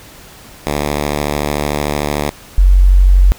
5% pulse / sine tone pair in turn, 73.42 / 46.25 Hz, D2 / F#1, 0 / 0 cents, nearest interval minor sixth, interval 800 cents, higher first, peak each -4 dBFS, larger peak neither, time 0.67-2.3 / 2.58-3.32 s, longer first, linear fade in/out 0 ms, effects pink hiss -38 dBFS RMS until 3.38 s

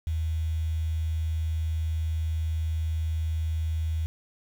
sine tone with quantisation, 80 Hz, D#2, 49 cents sharp, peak -25 dBFS, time 0.07-4.06 s, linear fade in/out 0 ms, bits 8, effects none

